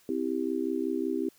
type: chord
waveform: sine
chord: C major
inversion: none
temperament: just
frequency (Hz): 261.6 / 327 / 392.4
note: C4 / E4 / G4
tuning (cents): 0 / -14 / +2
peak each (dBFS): -32 / -31 / -32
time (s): 0.09-1.29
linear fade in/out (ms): 2
effects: white hiss -62 dBFS RMS until 1.38 s